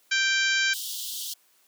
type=harmonic tone; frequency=784 Hz; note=G5; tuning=in tune; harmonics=2 / 3 / 4 / 5 / 6 / 7 / 8 / 9; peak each=-24 / -28 / -30 / -32 / -34 / -35 / -36 / -37 dBFS; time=0.11-0.74 s; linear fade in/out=10 ms
type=high-pass noise; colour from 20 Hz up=pink; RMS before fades=-34 dBFS; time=0.73-1.34 s; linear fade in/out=10 ms; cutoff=3000 Hz; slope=96 dB/octave
effects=white hiss -63 dBFS RMS until 1.67 s + high-pass 300 Hz 12 dB/octave